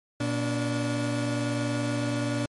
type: tone pair together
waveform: 30% pulse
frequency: 120 / 289.4 Hz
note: B2 / D4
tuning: -49 / -25 cents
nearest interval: octave + minor third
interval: 1524 cents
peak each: -26 dBFS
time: 0.2-2.46 s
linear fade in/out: 5 ms
effects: MP3 48 kbps